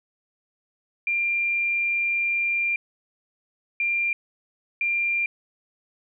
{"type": "tone bursts at uneven times", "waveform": "sine", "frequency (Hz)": 2385, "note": "D7", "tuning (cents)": 26, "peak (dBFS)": -21, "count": 3, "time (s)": [[1.07, 2.76], [3.8, 4.13], [4.81, 5.26]], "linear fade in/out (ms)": 2, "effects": []}